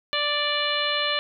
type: harmonic tone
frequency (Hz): 587.3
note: D5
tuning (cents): 0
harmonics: 1 / 2 / 3 / 4 / 5 / 6 / 7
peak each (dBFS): -30 / -30 / -30 / -31 / -28 / -30 / -31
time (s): 0.13-1.19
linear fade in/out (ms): 0
effects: none